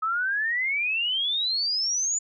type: exponential sweep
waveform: sine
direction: up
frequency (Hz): 1269 to 7070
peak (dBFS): -23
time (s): 0.02-2.19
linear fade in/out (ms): 10
effects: none